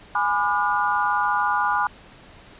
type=chord; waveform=sine; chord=G# diminished seventh; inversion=none; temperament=just; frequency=830.6 / 996.7 / 1196.1 / 1435.3 Hz; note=G#5 / B5 / D6 / F6; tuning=0 / +16 / +31 / +47 cents; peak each=-24 / -24 / -25 / -25 dBFS; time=0.15-1.87 s; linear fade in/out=2 ms; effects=pink hiss -47 dBFS RMS until 2.59 s + resampled to 8000 Hz